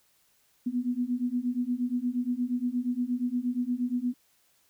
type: beating tone pair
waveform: sine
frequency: 241.6 / 250.1 Hz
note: B3 / B3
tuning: -38 / +22 cents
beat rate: 8.5 Hz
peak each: -30 / -29 dBFS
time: 0.66-4.14 s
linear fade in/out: 10 ms
effects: white hiss -67 dBFS RMS until 4.69 s